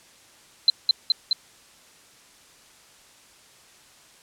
sine tone with echo, 4079 Hz, C8, 45 cents flat, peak -11 dBFS, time 0.68-0.7 s, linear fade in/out 2 ms, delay 210 ms, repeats 3, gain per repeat -2 dB, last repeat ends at 1.33 s, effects white hiss -53 dBFS RMS until 4.22 s + low-pass 9000 Hz 12 dB/octave

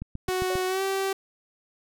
click train, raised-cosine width 5 ms, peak -21 dBFS, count 5, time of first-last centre 0.02-0.555 s, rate 7.48 Hz
sawtooth tone with pitch glide, 370 to 387.5 Hz, F#4 to G4, 0 to -20 cents, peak -21 dBFS, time 0.28-1.13 s, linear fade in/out 5 ms, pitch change +80 cents, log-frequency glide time 0.67-0.82 s
sine tone with exponential decay, 563 Hz, C#5, 27 cents sharp, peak -30 dBFS, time 0.5-0.72 s, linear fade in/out 2 ms, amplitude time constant 47 ms
effects none

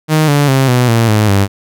sawtooth tone with pitch steps, 155.56 / 144.31 / 133.87 / 124.18 / 115.2 / 106.87 / 99.14 Hz, D#3 / D3 / C3 / B2 / A#2 / A2 / G2, 0 / -30 / +40 / +10 / -20 / -50 / +20 cents, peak -4 dBFS, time 0.08-1.48 s, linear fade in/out 50 ms, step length 200 ms, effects none

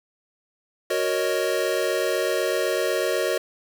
square chord, D# minor seventh, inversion first, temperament equal, 370 / 466.2 / 554.4 / 622.3 Hz, F#4 / A#4 / C#5 / D#5, 0 / 0 / 0 / 0 cents, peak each -28 dBFS, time 0.9-3.38 s, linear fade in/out 5 ms, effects 8-bit

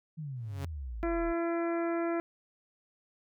sine exponential sweep, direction down, 163.7 to 34.65 Hz, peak -36 dBFS, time 0.17-1.33 s, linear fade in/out 20 ms
sawtooth tone with exponential growth, 138.6 Hz, C#3, in tune, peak -31 dBFS, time 0.36-0.65 s, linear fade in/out 0 ms, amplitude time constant 63 ms
harmonic tone, 337.3 Hz, E4, 40 cents sharp, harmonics 1 / 2 / 3 / 4 / 5 / 6 / 7, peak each -30 / -35 / -44 / -41 / -46 / -48 / -50 dBFS, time 1.03-2.2 s, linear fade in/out 0 ms
effects none

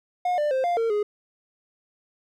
triangle tone with pitch steps, 719 / 594 / 524 / 699 / 456.7 / 416.3 Hz, F#5 / D5 / C5 / F5 / A#4 / G#4, -50 / +20 / +2 / +1 / -36 / +4 cents, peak -19 dBFS, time 0.25-1.03 s, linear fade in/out 5 ms, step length 130 ms, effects none

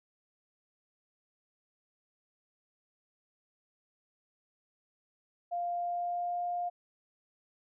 sine tone with pitch glide, 698.5 to 705 Hz, F5 to F5, 0 to +16 cents, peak -31 dBFS, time 5.51-6.7 s, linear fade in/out 20 ms, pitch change +16 cents, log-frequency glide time 5.69-6.43 s, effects none

